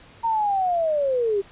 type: linear sweep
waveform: sine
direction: down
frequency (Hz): 931 to 383.9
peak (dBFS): -19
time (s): 0.23-1.42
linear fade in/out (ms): 20
effects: pink hiss -49 dBFS RMS until 1.51 s + resampled to 8000 Hz